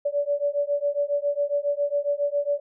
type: beating tone pair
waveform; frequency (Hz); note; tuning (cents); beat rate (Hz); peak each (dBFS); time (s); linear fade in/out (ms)
sine; 572 / 579.3; D5 / D5; -46 / -24; 7.3; -25; 0.05-2.6; 10
effects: none